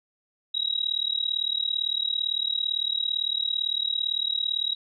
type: tone with amplitude modulation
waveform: sine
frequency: 3841 Hz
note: B7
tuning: 49 cents flat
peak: -20 dBFS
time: 0.54-4.75 s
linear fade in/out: 10 ms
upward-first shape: sine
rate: 37.8 Hz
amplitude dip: 95%
effects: none